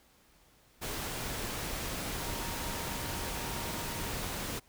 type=tone in noise; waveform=sine; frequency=932.3 Hz; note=A#5; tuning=in tune; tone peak=-46 dBFS; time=2.19-4.13 s; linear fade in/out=20 ms; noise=pink; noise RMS=-37 dBFS; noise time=0.81-4.6 s; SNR=-12 dB; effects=pink hiss -64 dBFS RMS until 4.68 s